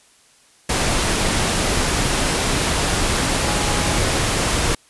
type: tone in noise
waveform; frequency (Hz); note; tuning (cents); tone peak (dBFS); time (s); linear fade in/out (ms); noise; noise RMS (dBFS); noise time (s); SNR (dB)
sine; 830.6; G#5; 0; -30; 3.43-3.98; 5; pink; -19; 0.69-4.75; -14
effects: white hiss -53 dBFS RMS until 4.89 s + resampled to 24000 Hz